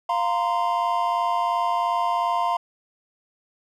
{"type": "chord", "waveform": "triangle", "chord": "F suspended fourth", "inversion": "none", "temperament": "equal with one note detuned", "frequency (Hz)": [698.5, 932.3, 1035.1], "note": ["F5", "Bb5", "C6"], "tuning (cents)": [0, 0, -19], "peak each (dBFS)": -23, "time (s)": [0.09, 2.57], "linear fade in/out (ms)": 5, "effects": []}